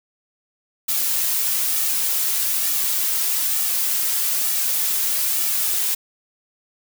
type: noise with flanger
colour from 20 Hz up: blue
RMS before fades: -21 dBFS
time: 0.88-5.95 s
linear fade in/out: 10 ms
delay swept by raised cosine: 1.9 to 3.5 ms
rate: 1.1 Hz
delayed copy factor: -0.5
effects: none